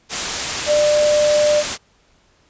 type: tone in noise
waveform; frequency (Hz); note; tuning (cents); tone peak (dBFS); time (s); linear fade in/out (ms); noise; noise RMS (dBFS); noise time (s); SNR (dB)
sine; 597; D5; +28; -12; 0.66-1.64; 50; white; -21; 0.09-1.78; +6
effects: pink hiss -57 dBFS RMS until 2.49 s + resampled to 16000 Hz